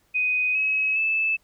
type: tone with pitch steps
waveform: sine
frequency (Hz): 2499 / 2560 / 2623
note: D#7 / D#7 / E7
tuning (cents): +7 / +49 / -9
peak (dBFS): -20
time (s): 0.14-1.37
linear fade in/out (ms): 20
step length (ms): 410
effects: pink hiss -65 dBFS RMS until 1.43 s